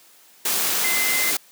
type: tone in noise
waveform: sine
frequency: 2062 Hz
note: C7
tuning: 26 cents flat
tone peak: -23 dBFS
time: 0.84-1.31 s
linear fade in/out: 5 ms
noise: white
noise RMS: -22 dBFS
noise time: 0.45-1.37 s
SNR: -4 dB
effects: white hiss -52 dBFS RMS until 1.51 s + high-pass 200 Hz 12 dB/octave